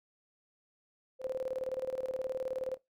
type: tone with tremolo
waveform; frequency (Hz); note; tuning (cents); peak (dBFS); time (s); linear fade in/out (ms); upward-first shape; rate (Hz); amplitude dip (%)
sine; 519; C5; -14; -31; 1.19-2.78; 50; square; 19; 80
effects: noise-tail reverb RT60 0.2 s tail -21 dB re dry